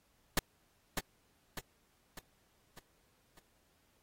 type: noise with echo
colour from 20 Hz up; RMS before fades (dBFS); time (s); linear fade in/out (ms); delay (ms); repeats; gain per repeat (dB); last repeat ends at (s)
pink; -28; 0.37-0.39; 2; 600; 5; -6; 3.39
effects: pink hiss -73 dBFS RMS until 4.02 s + AAC 48 kbps